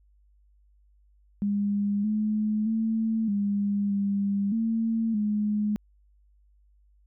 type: tone with pitch steps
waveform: sine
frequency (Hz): 203.1 / 213.6 / 222.7 / 202.4 / 200 / 225.7 / 209.7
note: G#3 / G#3 / A3 / G#3 / G3 / A3 / G#3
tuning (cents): -38 / +49 / +21 / -44 / +35 / +44 / +17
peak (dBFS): -23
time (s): 1.42-5.76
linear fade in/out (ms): 0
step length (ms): 620
effects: added 50 Hz sine -58 dBFS peak until 7.06 s

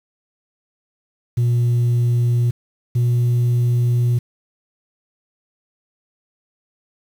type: tone pair in turn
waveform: sine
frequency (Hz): 120 / 120.9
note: B2 / B2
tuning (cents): -49 / -36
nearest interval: unison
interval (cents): 13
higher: second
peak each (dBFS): -11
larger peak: neither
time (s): 1.37-2.51 / 2.95-4.19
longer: second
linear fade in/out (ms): 10
effects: tanh soft clip ceiling -13 dBFS + 7-bit

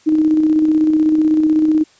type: tone with tremolo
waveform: sine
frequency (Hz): 311.1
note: D#4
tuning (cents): 0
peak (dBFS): -9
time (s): 0.06-1.84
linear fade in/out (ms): 20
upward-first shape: square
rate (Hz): 16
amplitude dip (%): 30
effects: white hiss -51 dBFS RMS until 1.99 s + resampled to 16000 Hz

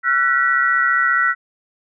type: tone cluster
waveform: sine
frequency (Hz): 1352 / 1487 / 1936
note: E6 / F#6 / B6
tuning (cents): +43 / +8 / -35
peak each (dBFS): -18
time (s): 0.03-1.35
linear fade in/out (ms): 50
effects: none

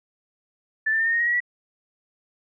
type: tone with pitch steps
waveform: sine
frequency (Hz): 1756 / 1781.5 / 1807.5 / 1833.7 / 1860.4 / 1887.5 / 1914.9 / 1942.8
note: A6 / A6 / A6 / A#6 / A#6 / A#6 / A#6 / B6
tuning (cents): -4 / +21 / +46 / -29 / -4 / +21 / +46 / -29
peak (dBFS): -19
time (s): 0.86-1.404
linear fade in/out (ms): 10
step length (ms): 68
effects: none

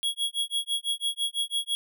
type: tone with tremolo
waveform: square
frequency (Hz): 3322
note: G#7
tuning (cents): 0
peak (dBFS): -24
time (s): 0.03-1.75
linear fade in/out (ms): 0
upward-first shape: sine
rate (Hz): 6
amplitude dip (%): 100
effects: none

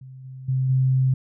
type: tone with level steps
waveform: sine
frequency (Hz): 130.81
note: C3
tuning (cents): 0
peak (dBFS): -38 / -35 / -19 / -16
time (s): 0.01-1.14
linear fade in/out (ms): 5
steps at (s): 0.24 / 0.48 / 0.69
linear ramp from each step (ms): 10
effects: none

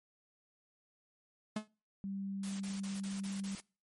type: tone with exponential decay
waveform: 45% pulse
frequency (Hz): 214.1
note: A3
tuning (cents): -47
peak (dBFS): -31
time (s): 1.56-1.68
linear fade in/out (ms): 5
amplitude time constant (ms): 26
type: tone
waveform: sine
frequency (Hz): 196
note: G3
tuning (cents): 0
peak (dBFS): -37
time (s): 2.04-3.55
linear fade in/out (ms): 0
type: noise bursts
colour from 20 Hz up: white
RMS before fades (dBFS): -47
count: 6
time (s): 2.43-3.605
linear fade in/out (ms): 5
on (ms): 170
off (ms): 31
effects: noise-tail reverb RT60 0.4 s tail -26 dB re dry + MP3 48 kbps

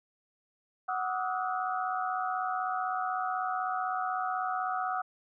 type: tone cluster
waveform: sine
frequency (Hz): 742 / 1157 / 1261 / 1337 / 1456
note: F#5 / D6 / D#6 / E6 / F#6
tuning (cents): +5 / -26 / +23 / +24 / -28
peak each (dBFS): -32 / -40 / -35 / -40 / -40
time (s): 0.88-5.02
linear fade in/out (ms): 10
effects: none

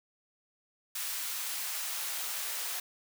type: noise with high-pass filter sweep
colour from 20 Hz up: white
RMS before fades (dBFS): -36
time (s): 0.95-2.8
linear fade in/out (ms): 5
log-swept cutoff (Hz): 1200 to 590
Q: 0.71
effects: none

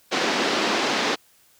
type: band-pass noise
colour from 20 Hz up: pink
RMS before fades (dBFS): -23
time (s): 0.11-1.16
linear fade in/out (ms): 20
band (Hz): 240 to 5400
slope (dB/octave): 24
effects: white hiss -58 dBFS RMS until 1.59 s

